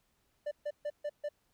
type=tone bursts; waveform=triangle; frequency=590 Hz; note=D5; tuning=8 cents sharp; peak=-31 dBFS; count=5; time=0.46-1.29 s; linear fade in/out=10 ms; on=54 ms; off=140 ms; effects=pink hiss -75 dBFS RMS until 1.53 s